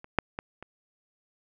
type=clicks; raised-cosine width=0.5 ms; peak=-29 / -6 / -18 / -27 dBFS; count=4; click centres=0.044 / 0.187 / 0.389 / 0.626 s; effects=none